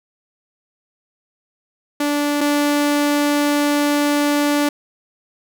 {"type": "tone pair in turn", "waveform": "sawtooth", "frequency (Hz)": [291.2, 291.2], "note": ["D4", "D4"], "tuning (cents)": [-15, -15], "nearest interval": "unison", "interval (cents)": 0, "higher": "neither", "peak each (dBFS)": [-13, -11], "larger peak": "second", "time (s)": [[2, 2.41], [2.41, 4.69]], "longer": "second", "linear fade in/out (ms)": 5, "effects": []}